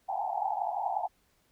pink band-pass noise, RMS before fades -32 dBFS, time 0.08-1.08 s, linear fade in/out 20 ms, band 710 to 880 Hz, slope 96 dB/octave, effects pink hiss -70 dBFS RMS until 1.51 s

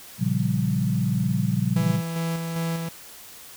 sine chord, G half-diminished seventh, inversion first, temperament equal, 116.54 / 138.59 / 174.61 / 196 Hz, Bb2 / Db3 / F3 / G3, 0 / 0 / 0 / 0 cents, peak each -26 dBFS, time 0.18-2.02 s, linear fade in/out 50 ms
45% pulse tone with tremolo, 165.6 Hz, E3, 8 cents sharp, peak -24 dBFS, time 1.76-2.89 s, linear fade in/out 5 ms, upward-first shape square, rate 2.5 Hz, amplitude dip 35%
effects white hiss -44 dBFS RMS until 3.56 s

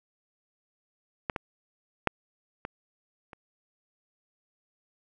clicks, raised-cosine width 0.5 ms, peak -13 / -16 / -7 / -19 / -29 dBFS, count 5, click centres 1.298 / 1.362 / 2.073 / 2.651 / 3.332 s, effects none

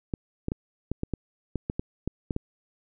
clicks, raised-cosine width 3 ms, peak -15 dBFS, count 12, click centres 0.138 / 0.484 / 0.519 / 0.916 / 1.034 / 1.137 / 1.557 / 1.699 / 1.795 / 2.076 / 2.308 / 2.364 s, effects none

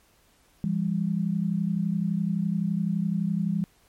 sine tone pair together, 169 / 200.8 Hz, E3 / G3, +43 / +42 cents, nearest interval minor third, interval 299 cents, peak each -26 dBFS, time 0.64-3.64 s, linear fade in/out 0 ms, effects pink hiss -62 dBFS RMS until 3.88 s + MP3 64 kbps

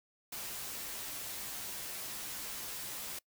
white noise with comb filter, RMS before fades -42 dBFS, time 0.32-3.19 s, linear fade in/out 5 ms, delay 12 ms, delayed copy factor -0.55, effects noise-tail reverb RT60 0.1 s tail -23 dB re dry

